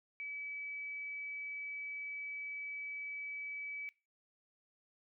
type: tone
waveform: sine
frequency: 2291 Hz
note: D7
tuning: 44 cents flat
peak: -40 dBFS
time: 0.2-3.89 s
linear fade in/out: 0 ms
effects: noise-tail reverb RT60 0.3 s tail -21 dB re dry